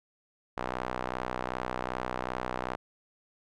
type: tone with band-pass filter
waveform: sawtooth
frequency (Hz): 62.6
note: B1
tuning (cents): +24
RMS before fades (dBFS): -35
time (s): 0.57-2.76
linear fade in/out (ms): 5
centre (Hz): 970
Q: 1.1
effects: none